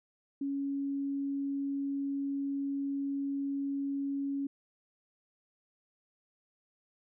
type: tone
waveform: sine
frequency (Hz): 278.2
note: C#4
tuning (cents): +6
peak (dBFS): -31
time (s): 0.41-4.47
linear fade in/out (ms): 5
effects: none